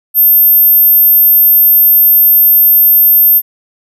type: tone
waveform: sine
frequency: 13290 Hz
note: G#9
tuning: in tune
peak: -3 dBFS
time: 0.14-3.42 s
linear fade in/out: 50 ms
effects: none